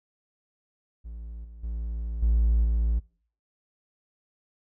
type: tone with level steps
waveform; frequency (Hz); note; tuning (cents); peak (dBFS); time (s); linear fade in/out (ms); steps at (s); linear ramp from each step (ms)
triangle; 56.6; A1; +50; -34 / -40 / -27 / -16 / -19; 1.04-3; 20; 1.44 / 1.63 / 2.22 / 2.64; 10
effects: noise-tail reverb RT60 0.5 s tail -25 dB re dry + tanh soft clip ceiling -13 dBFS